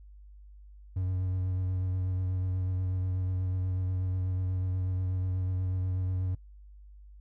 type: tone with vibrato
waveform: triangle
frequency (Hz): 92.5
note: F#2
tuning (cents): 0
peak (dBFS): -26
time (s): 0.96-6.35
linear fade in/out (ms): 5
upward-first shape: triangle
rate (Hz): 8.2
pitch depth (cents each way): 23
effects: noise-tail reverb RT60 0.1 s tail -21 dB re dry + added 50 Hz sine -48 dBFS peak until 7.2 s